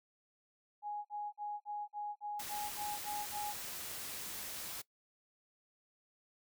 sine tone bursts, 830.6 Hz, G#5, in tune, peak -38 dBFS, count 10, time 0.82-3.543 s, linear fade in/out 50 ms, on 230 ms, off 47 ms
white noise, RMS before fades -44 dBFS, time 2.39-4.82 s, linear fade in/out 10 ms
effects noise-tail reverb RT60 0.1 s tail -20 dB re dry

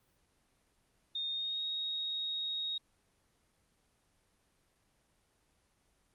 sine tone with pitch glide, 3675 to 3757 Hz, A#7 to A#7, -25 to +13 cents, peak -34 dBFS, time 1.15-2.78 s, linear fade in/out 5 ms, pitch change +38 cents, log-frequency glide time 1.3-1.64 s, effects pink hiss -73 dBFS RMS until 6.14 s + Opus 24 kbps

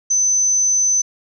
sine tone, 6100 Hz, G8, 48 cents flat, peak -13 dBFS, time 0.1-1.02 s, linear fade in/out 10 ms, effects none

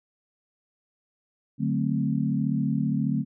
sine chord, D dominant seventh, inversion none, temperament equal, 146.83 / 185 / 220 / 261.6 Hz, D3 / F#3 / A3 / C4, 0 / 0 / 0 / 0 cents, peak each -27 / -30 / -27 / -29 dBFS, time 1.58-3.25 s, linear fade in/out 50 ms, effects none

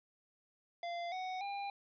square tone with pitch steps, 690 / 743.8 / 801.8 Hz, F5 / F#5 / G5, -21 / +9 / +39 cents, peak -39 dBFS, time 0.83-1.7 s, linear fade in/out 2 ms, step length 290 ms, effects resampled to 11025 Hz + 12-bit

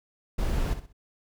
brown noise with echo, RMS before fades -26 dBFS, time 0.38-0.74 s, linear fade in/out 10 ms, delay 63 ms, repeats 3, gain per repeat -10 dB, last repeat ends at 0.929 s, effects none

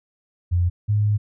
sine tone pair in turn, 88 / 104.65 Hz, F2 / G#2, +14 / +14 cents, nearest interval minor third, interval 300 cents, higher second, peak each -16 dBFS, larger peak neither, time 0.51-0.7 / 0.88-1.18 s, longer second, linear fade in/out 20 ms, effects none

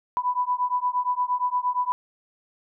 sine beating tone pair, 987.8 / 996.4 Hz, B5 / B5, 0 / +15 cents, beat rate 8.6 Hz, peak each -25 / -25 dBFS, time 0.17-1.92 s, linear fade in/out 0 ms, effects none

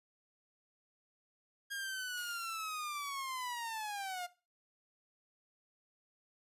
sawtooth linear sweep, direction down, 1630 to 698.5 Hz, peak -35 dBFS, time 1.7-4.27 s, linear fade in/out 20 ms
blue noise with exponential decay, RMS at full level -48 dBFS, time 2.17-3.83 s, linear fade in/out 5 ms, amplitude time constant 360 ms
effects noise-tail reverb RT60 0.3 s tail -17 dB re dry + resampled to 32000 Hz

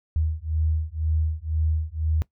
sine beating tone pair, 77.78 / 79.78 Hz, D#2 / D#2, 0 / +44 cents, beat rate 2 Hz, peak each -25 dBFS, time 0.16-2.22 s, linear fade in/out 0 ms, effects noise-tail reverb RT60 0.1 s tail -20 dB re dry

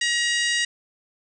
harmonic tone with a mistuned harmonic, 951 Hz, A#5, 34 cents sharp, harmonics 2 / 3 / 4 / 5 / 6 / 7 / 8 / 9, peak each -23 / -27 / -29 / -31 / -33 / -34 / -35 / -36 dBFS, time 0.01-0.65 s, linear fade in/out 5 ms, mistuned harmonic 8, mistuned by +19 cents, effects none

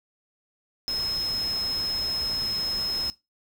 sine tone in noise, 5160 Hz, E8, 38 cents flat, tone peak -25 dBFS, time 0.88-3.1 s, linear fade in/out 0 ms, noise pink, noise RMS -39 dBFS, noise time 0.88-3.1 s, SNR +11 dB, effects noise-tail reverb RT60 0.2 s tail -18 dB re dry

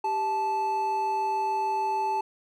triangle tone pair together, 392 / 873.4 Hz, G4 / A5, 0 / -13 cents, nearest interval octave + major second, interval 1387 cents, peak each -32 / -23 dBFS, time 0.04-2.21 s, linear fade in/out 5 ms, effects none

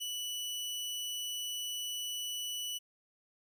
sawtooth tone, 2960 Hz, F#7, in tune, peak -33 dBFS, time 0-2.79 s, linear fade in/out 20 ms, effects none

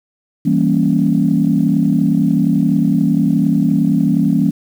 sine chord, E diminished seventh, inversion none, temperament equal, 164.81 / 196 / 233.1 / 277.2 Hz, E3 / G3 / Bb3 / Db4, 0 / 0 / 0 / 0 cents, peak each -16 dBFS, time 0.45-4.51 s, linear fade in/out 10 ms, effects tanh soft clip ceiling -1 dBFS + 7-bit

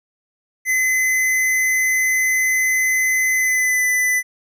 square tone with pitch glide, 2035 to 2001 Hz, C7 to B6, -49 to +22 cents, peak -16 dBFS, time 0.65-4.23 s, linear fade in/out 50 ms, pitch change -29 cents, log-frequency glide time 3.35-3.86 s, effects none

